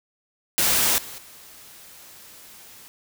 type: noise with level steps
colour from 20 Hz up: white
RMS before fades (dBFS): -20 / -38 / -46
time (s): 0.58-2.88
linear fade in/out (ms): 0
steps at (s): 0.98 / 1.18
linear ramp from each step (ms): 2
effects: none